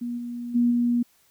sine tone with level steps, 240 Hz, B3, 49 cents flat, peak -27 / -30 / -17 / -19 dBFS, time 0.01-1.03 s, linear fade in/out 10 ms, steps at 0.17 / 0.54 / 0.7 s, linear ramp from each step 20 ms, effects white hiss -62 dBFS RMS until 1.3 s

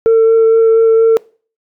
sine tone with vibrato, 450.6 Hz, A4, 41 cents sharp, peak -3 dBFS, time 0.06-1.17 s, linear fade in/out 0 ms, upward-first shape sine, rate 4.3 Hz, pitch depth 10 cents each way, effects noise-tail reverb RT60 0.4 s tail -24 dB re dry + tanh soft clip ceiling -4 dBFS

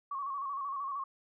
sine tone with vibrato, 1108 Hz, C#6, 1 cent flat, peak -34 dBFS, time 0.11-1.04 s, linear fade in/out 5 ms, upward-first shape square, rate 13 Hz, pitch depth 51 cents each way, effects none

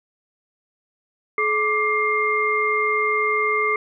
sine tone cluster, 427.5 / 1176 / 2116 Hz, A4 / D6 / C7, -50 / +2 / +19 cents, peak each -24 / -22 / -21 dBFS, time 1.38-3.76 s, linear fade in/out 2 ms, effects none

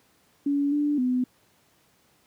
sine tone with pitch steps, 284.1 / 293 / 251.6 Hz, C#4 / D4 / B3, +43 / -4 / +32 cents, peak -21 dBFS, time 0.46-1.24 s, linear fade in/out 5 ms, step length 260 ms, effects pink hiss -63 dBFS RMS until 2.26 s + high-pass 100 Hz 12 dB/octave

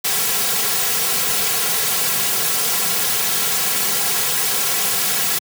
white noise with comb filter, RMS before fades -19 dBFS, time 0.04-5.39 s, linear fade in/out 10 ms, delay 3.3 ms, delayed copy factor -0.9, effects high-pass 150 Hz 12 dB/octave

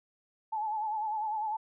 sine tone with vibrato, 861 Hz, A5, 38 cents flat, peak -30 dBFS, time 0.52-1.57 s, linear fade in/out 10 ms, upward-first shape sine, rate 10 Hz, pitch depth 59 cents each way, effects none

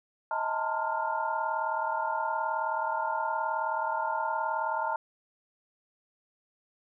sine tone cluster, 633 / 873 / 912 / 1031 / 1403 Hz, D#5 / A5 / A#5 / C6 / F6, +30 / -14 / -38 / -26 / +8 cents, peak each -36 / -34 / -31 / -37 / -36 dBFS, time 0.31-4.96 s, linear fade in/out 2 ms, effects none

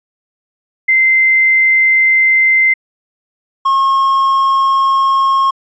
sine / triangle tone pair in turn, 2077 / 1081.7 Hz, C7 / C#6, -13 / -43 cents, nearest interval major seventh, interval 1130 cents, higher first, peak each -7 dBFS, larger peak neither, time 0.88-2.74 / 3.65-5.51 s, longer neither, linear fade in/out 10 ms, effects resampled to 16000 Hz

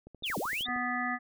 click train, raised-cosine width 2 ms, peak -35 dBFS, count 10, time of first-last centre 0.07-0.762 s, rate 13 Hz
sine linear two-way sweep, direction down then up, 3800 to 141.9 to 3800 Hz, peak -31 dBFS, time 0.23-0.67 s, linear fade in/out 10 ms, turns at 0.38 s
white band-stop noise, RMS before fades -45 dBFS, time 0.25-0.64 s, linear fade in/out 20 ms, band 150 to 4200 Hz, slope 12 dB/octave
harmonic tone, 246.9 Hz, B3, in tune, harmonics 1 / 3 / 5 / 7 / 8, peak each -36 / -36 / -36 / -36 / -36 dBFS, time 0.65-1.19 s, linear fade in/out 50 ms
effects none

